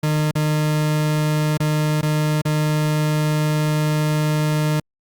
40% pulse tone with dropouts, 152.4 Hz, D#3, 36 cents flat, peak -16 dBFS, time 0.03-4.8 s, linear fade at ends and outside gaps 5 ms, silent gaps 0.312-0.353 / 1.574-1.601 / 2.013-2.028 / 2.416-2.452 s, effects Opus 48 kbps

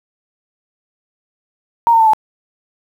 sine tone with pitch steps, 932.3 / 910 / 888.1 / 866.9 Hz, A#5 / A#5 / A5 / A5, 0 / -42 / +16 / -26 cents, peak -7 dBFS, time 1.87-2.134 s, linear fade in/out 0 ms, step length 66 ms, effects 7-bit

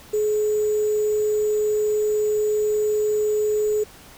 sine tone with sample-and-hold, 424.4 Hz, G#4, 38 cents sharp, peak -18 dBFS, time 0.13-3.84 s, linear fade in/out 10 ms, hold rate 7350 Hz, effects pink hiss -46 dBFS RMS until 4.17 s

